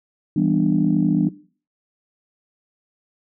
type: chord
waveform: sine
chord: E minor seventh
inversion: none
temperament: just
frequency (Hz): 164.81 / 197.78 / 247.2 / 296.7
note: E3 / G3 / B3 / D4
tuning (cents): 0 / +16 / +2 / +18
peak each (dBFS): -21 / -21 / -22 / -19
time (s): 0.36-1.29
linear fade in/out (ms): 5
effects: noise-tail reverb RT60 0.4 s tail -17 dB re dry + tanh soft clip ceiling -6 dBFS